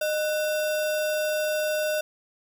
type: tone with sample-and-hold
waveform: sine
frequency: 613 Hz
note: D#5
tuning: 26 cents flat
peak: -23 dBFS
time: 0.01-2.01 s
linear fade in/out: 5 ms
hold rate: 2100 Hz
effects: none